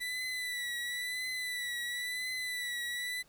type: tone with vibrato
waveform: 30% pulse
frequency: 1975.5 Hz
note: B6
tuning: in tune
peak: -32 dBFS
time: 0-3.23 s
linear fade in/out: 20 ms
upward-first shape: triangle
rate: 0.97 Hz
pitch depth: 49 cents each way
effects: pink hiss -65 dBFS RMS until 3.28 s